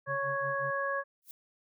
harmonic tone, 554 Hz, C#5, 1 cent flat, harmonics 1 / 2 / 3, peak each -34 / -34 / -34 dBFS, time 0.06-1.04 s, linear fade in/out 50 ms
triangle tone with tremolo, 138.59 Hz, C#3, in tune, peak -38 dBFS, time 0.07-0.71 s, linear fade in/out 10 ms, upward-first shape sine, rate 5.5 Hz, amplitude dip 100%
violet noise with exponential growth, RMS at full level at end -42 dBFS, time 1.22-1.31 s, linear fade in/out 0 ms, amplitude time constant 19 ms
effects none

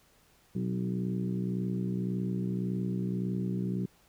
harmonic tone with a mistuned harmonic, 61.8 Hz, B1, 2 cents sharp, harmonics 2 / 3 / 4 / 5 / 6 / 7, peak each -35 / -31 / -42 / -42 / -41 / -49 dBFS, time 0.55-3.86 s, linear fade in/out 5 ms, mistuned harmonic 4, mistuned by +54 cents, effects pink hiss -64 dBFS RMS until 4.08 s

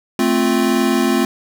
square chord, F major, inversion first, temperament equal, 220 / 261.6 / 349.2 Hz, A3 / C4 / F4, 0 / 0 / 0 cents, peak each -19 / -18 / -19 dBFS, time 0.19-1.25 s, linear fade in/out 2 ms, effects none

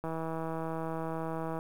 click train, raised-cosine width 1 ms, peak -23 dBFS, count 252, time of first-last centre 0.04-1.589 s, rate 162 Hz, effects 9-bit

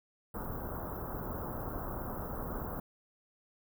pink band-stop noise, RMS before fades -39 dBFS, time 0.34-2.8 s, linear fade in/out 5 ms, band 1400 to 14000 Hz, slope 48 dB/octave, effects none

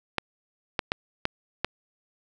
clicks, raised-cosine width 0.3 ms, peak -8 dBFS, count 5, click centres 0.183 / 0.792 / 0.919 / 1.254 / 1.646 s, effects none

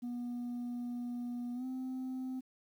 sine tone with pitch glide, 242.4 to 258.3 Hz, B3 to C4, -32 to -22 cents, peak -34 dBFS, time 0.02-2.41 s, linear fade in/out 20 ms, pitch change +110 cents, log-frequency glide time 1.54-1.65 s, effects tanh soft clip ceiling -36 dBFS + 11-bit

